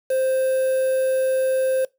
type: tone with quantisation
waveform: triangle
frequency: 523.3 Hz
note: C5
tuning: in tune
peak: -16 dBFS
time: 0.1-1.85 s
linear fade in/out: 5 ms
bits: 6
effects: noise-tail reverb RT60 0.2 s tail -22 dB re dry